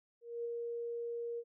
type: tone with ADSR envelope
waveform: sine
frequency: 470 Hz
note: A#4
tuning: 14 cents sharp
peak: -35 dBFS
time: 0.21-1.44 s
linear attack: 240 ms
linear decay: 11 ms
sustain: -2 dB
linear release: 54 ms
effects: none